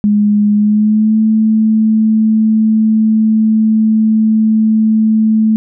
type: tone with pitch glide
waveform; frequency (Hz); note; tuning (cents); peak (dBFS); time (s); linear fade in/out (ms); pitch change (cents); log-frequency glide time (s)
sine; 207.7 to 218.7; G#3 to A3; 0 to -10; -7; 0.04-5.56; 0; +90; 0.54-1.18
effects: none